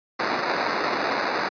white noise with sample-and-hold, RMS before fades -24 dBFS, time 0.19-1.49 s, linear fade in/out 10 ms, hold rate 3150 Hz, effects high-pass 300 Hz 12 dB/octave + resampled to 11025 Hz

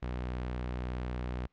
sawtooth tone, 61.74 Hz, B1, in tune, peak -30 dBFS, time 0.02-1.47 s, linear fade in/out 10 ms, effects pink hiss -75 dBFS RMS until 1.52 s + low-pass 3000 Hz 12 dB/octave

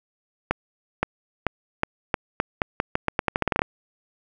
accelerating click train, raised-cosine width 0.5 ms, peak -5 dBFS, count 19, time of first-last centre 0.51-3.619 s, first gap 520 ms, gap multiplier 0.84, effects none

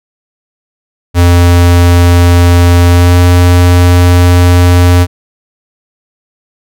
square tone with pitch glide, 87.31 to 88.48 Hz, F2 to F2, 0 to +23 cents, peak -3 dBFS, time 1.14-5.07 s, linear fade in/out 50 ms, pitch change +23 cents, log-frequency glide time 2.88-3.18 s, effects none

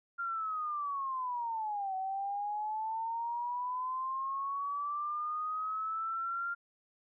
sine linear two-way sweep, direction down then up, 1396.9 to 753 to 1396.9 Hz, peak -33 dBFS, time 0.18-6.55 s, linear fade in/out 20 ms, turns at 1.95 s, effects none

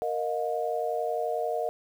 sine chord, Bb suspended fourth, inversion none, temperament equal with one note detuned, 466.2 / 622.3 / 713.5 Hz, Bb4 / Eb5 / F5, 0 / 0 / +37 cents, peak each -31 dBFS, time 0.02-1.69 s, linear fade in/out 0 ms, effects 9-bit

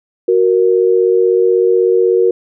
sine tone pair together, 370 / 466.2 Hz, F#4 / A#4, 0 / 0 cents, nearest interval major third, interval 400 cents, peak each -11 dBFS, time 0.28-2.31 s, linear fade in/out 5 ms, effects none

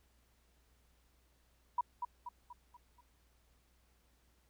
sine tone with echo, 972 Hz, B5, 28 cents flat, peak -29 dBFS, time 1.78-1.81 s, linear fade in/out 5 ms, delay 240 ms, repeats 5, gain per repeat -6 dB, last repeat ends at 3.01 s, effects added 60 Hz sine -70 dBFS peak until 4.49 s + pink hiss -74 dBFS RMS until 4.49 s

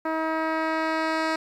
10% pulse tone with low-pass filter sweep, 319.1 Hz, D#4, 44 cents sharp, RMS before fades -26 dBFS, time 0.05-1.36 s, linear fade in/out 5 ms, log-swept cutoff 1400 to 5400 Hz, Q 0.7, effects 9-bit

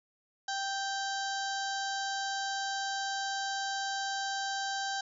harmonic tone, 784 Hz, G5, in tune, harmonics 1 / 2 / 4 / 5 / 6 / 7 / 8 / 9, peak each -35 / -37 / -44 / -43 / -44 / -46 / -46 / -48 dBFS, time 0.48-5.01 s, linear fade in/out 5 ms, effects none

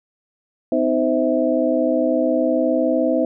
sine tone cluster, 254.8 / 314.5 / 518 / 651 Hz, C4 / D#4 / C5 / E5, -46 / +19 / -17 / -22 cents, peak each -21 dBFS, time 0.72-3.25 s, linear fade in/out 2 ms, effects none

